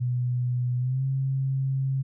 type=tone with pitch glide; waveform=sine; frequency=123.8 to 134.23 Hz; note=B2 to C3; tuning=+5 to +45 cents; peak=-23 dBFS; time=0-2.03 s; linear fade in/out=20 ms; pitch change=+140 cents; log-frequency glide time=0.78-1.04 s; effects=none